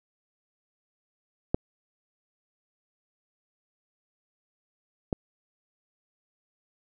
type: clicks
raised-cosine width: 2 ms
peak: -9 / -13 dBFS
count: 2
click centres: 1.545 / 5.128 s
effects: none